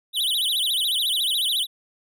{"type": "tone with vibrato", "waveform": "square", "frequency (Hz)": 3425, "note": "A7", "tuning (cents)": -47, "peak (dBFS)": -21, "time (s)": [0.13, 1.67], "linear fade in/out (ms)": 50, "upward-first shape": "sine", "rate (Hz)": 14, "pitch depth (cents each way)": 250, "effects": []}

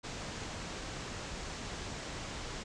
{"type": "low-pass noise", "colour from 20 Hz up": "pink", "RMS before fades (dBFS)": -42, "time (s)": [0.03, 2.64], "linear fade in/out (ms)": 20, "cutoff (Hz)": 7800, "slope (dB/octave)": 48, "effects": []}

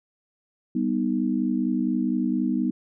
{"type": "chord", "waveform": "sine", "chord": "G augmented", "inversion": "none", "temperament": "equal", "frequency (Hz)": [196, 246.9, 311.1], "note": ["G3", "B3", "D#4"], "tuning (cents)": [0, 0, 0], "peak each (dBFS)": [-27, -24, -27], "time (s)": [0.75, 2.71], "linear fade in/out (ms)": 5, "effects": []}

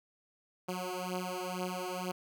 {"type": "beating tone pair", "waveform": "10% pulse", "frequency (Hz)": [181.3, 183.4], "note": ["F#3", "F#3"], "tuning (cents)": [-35, -15], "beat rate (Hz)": 2.1, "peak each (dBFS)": -30, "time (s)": [0.68, 2.12], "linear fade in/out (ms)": 10, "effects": []}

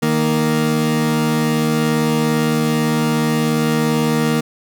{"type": "tone pair together", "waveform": "30% pulse", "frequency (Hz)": [155.58, 233.1], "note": ["D#3", "A#3"], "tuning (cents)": [0, 0], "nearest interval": "perfect fifth", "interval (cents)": 700, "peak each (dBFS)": [-16, -14], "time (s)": [0.02, 4.41], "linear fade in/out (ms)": 10, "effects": []}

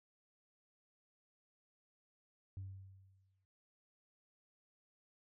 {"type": "tone with exponential decay", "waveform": "sine", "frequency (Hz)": 96, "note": "G2", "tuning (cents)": -36, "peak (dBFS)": -40, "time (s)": [2.57, 3.45], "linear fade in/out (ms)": 0, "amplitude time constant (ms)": 190, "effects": ["tanh soft clip ceiling -40 dBFS"]}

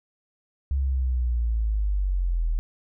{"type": "linear sweep", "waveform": "sine", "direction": "down", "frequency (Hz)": [69.3, 38.89], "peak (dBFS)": -21, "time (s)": [0.71, 2.59], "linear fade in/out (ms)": 0, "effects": []}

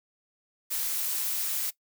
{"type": "noise", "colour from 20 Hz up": "blue", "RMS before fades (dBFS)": -30, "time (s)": [0.7, 1.71], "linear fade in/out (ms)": 20, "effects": ["noise-tail reverb RT60 0.1 s tail -19 dB re dry"]}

